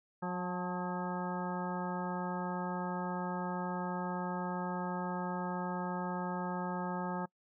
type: harmonic tone with a mistuned harmonic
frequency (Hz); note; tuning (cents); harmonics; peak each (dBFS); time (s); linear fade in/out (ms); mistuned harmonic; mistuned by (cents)
180.6; F#3; -42; 1 / 2 / 3 / 4 / 5 / 6 / 7 / 9; -37 / -44 / -44 / -46 / -40 / -50 / -45 / -49; 0.22-7.26; 10; 5; -33
effects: noise-tail reverb RT60 0.1 s tail -25 dB re dry